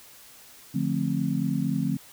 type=chord; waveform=sine; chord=D minor seventh; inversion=none; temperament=just; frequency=146.83 / 176.2 / 220.2 / 264.3 Hz; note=D3 / F3 / A3 / C4; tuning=0 / +16 / +2 / +18 cents; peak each=-29 dBFS; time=0.74-1.97 s; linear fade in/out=10 ms; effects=white hiss -50 dBFS RMS until 2.12 s